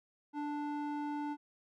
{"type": "tone with band-pass filter", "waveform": "square", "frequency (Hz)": 293.7, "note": "D4", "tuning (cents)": 0, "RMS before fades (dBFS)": -38, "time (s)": [0.33, 1.37], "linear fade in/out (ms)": 50, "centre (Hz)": 600, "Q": 7.9, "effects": []}